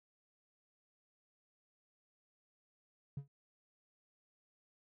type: tone with exponential decay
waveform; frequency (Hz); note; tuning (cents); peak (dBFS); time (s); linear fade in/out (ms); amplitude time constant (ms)
triangle; 140; C#3; +18; -32; 3.17-3.28; 5; 23
effects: tanh soft clip ceiling -34 dBFS